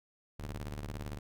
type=ring-modulated tone; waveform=sawtooth; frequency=73.42 Hz; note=D2; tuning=in tune; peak=-32 dBFS; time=0.39-1.19 s; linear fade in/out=10 ms; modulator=27.9 Hz; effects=none